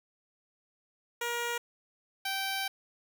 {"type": "tone pair in turn", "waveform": "10% pulse", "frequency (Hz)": [474.6, 777.3], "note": ["A#4", "G5"], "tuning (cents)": [31, -15], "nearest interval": "major sixth", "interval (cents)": 854, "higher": "second", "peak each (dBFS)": -23, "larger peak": "neither", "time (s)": [[1.21, 1.58], [2.25, 2.68]], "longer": "second", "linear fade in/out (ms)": 5, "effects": []}